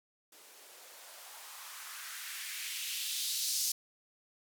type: noise with band-pass filter sweep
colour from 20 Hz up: violet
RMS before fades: -40 dBFS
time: 0.32-3.72 s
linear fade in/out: 5 ms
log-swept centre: 340 to 5400 Hz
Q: 1.9
effects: none